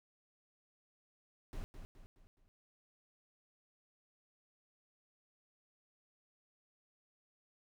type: noise with echo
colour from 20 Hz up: brown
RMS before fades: -42 dBFS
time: 1.53-1.64 s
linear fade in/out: 0 ms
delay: 210 ms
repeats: 4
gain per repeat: -7 dB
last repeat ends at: 2.48 s
effects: none